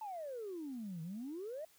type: exponential two-way sweep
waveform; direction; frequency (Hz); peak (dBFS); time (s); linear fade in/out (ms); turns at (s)
sine; down then up; 897 to 156.4 to 654; -40; 0.01-1.65; 5; 1.02
effects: tanh soft clip ceiling -37 dBFS + white hiss -67 dBFS RMS until 1.78 s